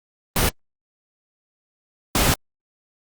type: noise bursts at uneven times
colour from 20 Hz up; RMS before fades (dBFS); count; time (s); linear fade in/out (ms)
pink; -18; 2; 0.36-0.49 / 2.15-2.34; 2
effects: Opus 24 kbps